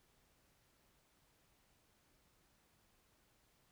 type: silence
effects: pink hiss -74 dBFS RMS until 3.71 s